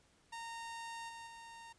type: tone with level steps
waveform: sawtooth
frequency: 922 Hz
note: A#5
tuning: 19 cents flat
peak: -40 / -44 / -47 dBFS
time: 0.32-1.73 s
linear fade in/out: 10 ms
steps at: 1.08 / 1.26 s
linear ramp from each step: 20 ms
effects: pink hiss -70 dBFS RMS until 1.78 s + resampled to 22050 Hz

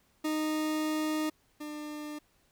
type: tone pair in turn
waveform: 40% pulse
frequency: 309.1 / 299.8 Hz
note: D#4 / D4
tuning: -11 / +36 cents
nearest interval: minor second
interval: 53 cents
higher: first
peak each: -28 / -37 dBFS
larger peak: first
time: 0.24-1.3 / 1.6-2.19 s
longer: first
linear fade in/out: 10 ms
effects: pink hiss -69 dBFS RMS until 2.51 s

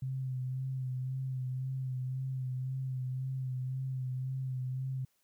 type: tone with vibrato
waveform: sine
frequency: 130 Hz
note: C3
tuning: 11 cents flat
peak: -33 dBFS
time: 0.02-5.05 s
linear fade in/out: 5 ms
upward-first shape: sine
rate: 1.9 Hz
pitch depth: 31 cents each way
effects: white hiss -75 dBFS RMS until 5.23 s

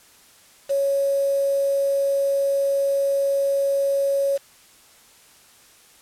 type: tone with quantisation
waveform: sine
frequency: 554.4 Hz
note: C#5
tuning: in tune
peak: -18 dBFS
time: 0.69-4.38 s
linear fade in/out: 20 ms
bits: 6
effects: white hiss -52 dBFS RMS until 6.01 s + low-pass 12000 Hz 12 dB/octave

